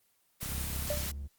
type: noise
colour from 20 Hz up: white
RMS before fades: -38 dBFS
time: 0.4-1.12 s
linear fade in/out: 20 ms
type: click train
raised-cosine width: 5 ms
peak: -29 dBFS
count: 22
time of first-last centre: 0.43-1.064 s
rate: 33.1 Hz
type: tone with pitch glide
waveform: triangle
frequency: 71.3 to 70.81 Hz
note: C#2 to C#2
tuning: +49 to +37 cents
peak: -35 dBFS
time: 0.48-1.28 s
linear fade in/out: 20 ms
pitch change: -12 cents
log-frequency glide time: 0.97-1.11 s
type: tone with exponential decay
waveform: triangle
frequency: 591 Hz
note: D5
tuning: 11 cents sharp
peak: -26 dBFS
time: 0.9-1.11 s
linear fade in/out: 2 ms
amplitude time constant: 44 ms
effects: white hiss -71 dBFS RMS until 1.38 s + Opus 24 kbps